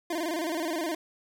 25% pulse tone with vibrato, 327.1 Hz, E4, 13 cents flat, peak -25 dBFS, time 0.1-0.95 s, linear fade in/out 5 ms, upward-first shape square, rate 19 Hz, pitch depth 95 cents each way, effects none

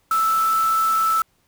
sine tone in noise, 1318.5 Hz, E6, in tune, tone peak -16 dBFS, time 0.11-1.22 s, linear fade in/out 2 ms, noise white, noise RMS -33 dBFS, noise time 0.11-1.22 s, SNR +14 dB, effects pink hiss -64 dBFS RMS until 1.47 s

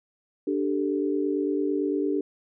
sine chord, D suspended fourth, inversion none, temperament just, 293.7 / 391.6 / 440.5 Hz, D4 / G4 / A4, 0 / -2 / +2 cents, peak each -26 / -27 / -31 dBFS, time 0.47-2.21 s, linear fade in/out 5 ms, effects none

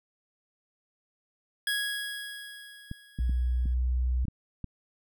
25% pulse tone with exponential decay, 1661.2 Hz, G#6, in tune, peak -22 dBFS, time 1.67-3.74 s, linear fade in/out 2 ms, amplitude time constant 450 ms
clicks, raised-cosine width 5 ms, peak -23 dBFS, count 7, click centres 2.914 / 3.189 / 3.295 / 3.657 / 4.252 / 4.283 / 4.643 s
sine tone with pitch glide, 61.7 to 62.34 Hz, B1 to B1, -1 to +17 cents, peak -24 dBFS, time 3.19-4.25 s, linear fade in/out 10 ms, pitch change +18 cents, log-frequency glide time 3.71-3.78 s
effects none

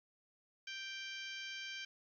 harmonic tone, 784 Hz, G5, in tune, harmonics 2 / 3 / 4 / 5 / 6 / 7 / 8, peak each -49 / -48 / -48 / -57 / -54 / -56 / -58 dBFS, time 0.67-1.85 s, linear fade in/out 5 ms, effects 13-bit

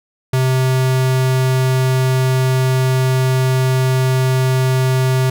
square tone, 130 Hz, C3, 11 cents flat, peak -13 dBFS, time 0.33-5.3 s, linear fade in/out 5 ms, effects none

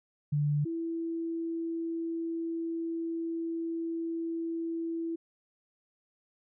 sine tone pair in turn, 146.83 / 331.1 Hz, D3 / E4, 0 / +8 cents, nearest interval octave + major second, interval 1408 cents, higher second, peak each -25 / -31 dBFS, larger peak first, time 0.32-0.65 / 0.65-5.16 s, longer second, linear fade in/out 10 ms, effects none

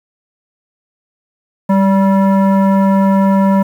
sine tone with frequency modulation, 196 Hz, G3, in tune, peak -6 dBFS, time 1.69-3.63 s, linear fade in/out 10 ms, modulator 774 Hz, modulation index 0.7, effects tanh soft clip ceiling -5 dBFS + 7-bit

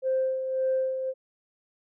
sine tone with tremolo, 523.3 Hz, C5, in tune, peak -21 dBFS, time 0.02-1.14 s, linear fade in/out 50 ms, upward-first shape sine, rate 1.8 Hz, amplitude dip 55%, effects tanh soft clip ceiling -18 dBFS

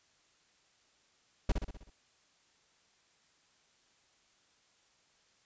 brown noise with echo, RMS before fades -24 dBFS, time 1.49-1.52 s, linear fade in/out 5 ms, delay 63 ms, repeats 6, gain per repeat -5 dB, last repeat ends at 1.898 s, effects white hiss -69 dBFS RMS until 5.45 s + resampled to 16000 Hz

